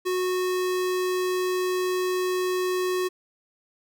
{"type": "tone", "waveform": "square", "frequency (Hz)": 366.7, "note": "F#4", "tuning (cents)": -15, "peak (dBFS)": -24, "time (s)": [0.05, 3.09], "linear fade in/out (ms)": 20, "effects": []}